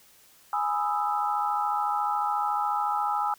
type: chord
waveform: sine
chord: E major seventh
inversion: first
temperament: equal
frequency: 830.6 / 987.8 / 1244.5 / 1318.5 Hz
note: G#5 / B5 / D#6 / E6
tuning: 0 / 0 / 0 / 0 cents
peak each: -27 / -33 / -32 / -30 dBFS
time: 0.53-3.34 s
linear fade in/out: 2 ms
effects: white hiss -57 dBFS RMS until 3.38 s